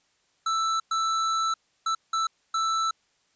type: tone bursts at uneven times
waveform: square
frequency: 1323 Hz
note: E6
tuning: 6 cents sharp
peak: -24 dBFS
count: 5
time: 0.46-0.8 / 0.91-1.54 / 1.86-1.95 / 2.13-2.27 / 2.54-2.91 s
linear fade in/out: 5 ms
effects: white hiss -68 dBFS RMS until 3.35 s + resampled to 16000 Hz